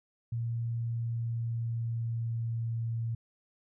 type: tone with pitch glide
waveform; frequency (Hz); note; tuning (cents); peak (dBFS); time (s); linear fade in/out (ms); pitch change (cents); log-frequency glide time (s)
sine; 116.54 to 114.94; A#2 to A#2; 0 to -24; -30; 0.32-3.15; 5; -24; 0.77-2.8
effects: none